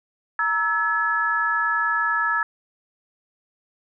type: tone cluster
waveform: sine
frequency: 935 / 1313 / 1704 Hz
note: A#5 / E6 / G#6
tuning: +5 / -7 / +44 cents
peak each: -28 / -23 / -22 dBFS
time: 0.39-2.43 s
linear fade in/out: 2 ms
effects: none